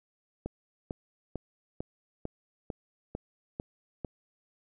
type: click train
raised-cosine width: 2 ms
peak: -21 dBFS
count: 9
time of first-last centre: 0.46-4.047 s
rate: 2.23 Hz
effects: none